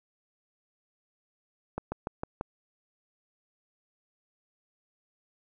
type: slowing click train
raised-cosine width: 1 ms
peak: -18 dBFS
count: 5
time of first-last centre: 1.78-2.411 s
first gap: 140 ms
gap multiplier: 1.08
effects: none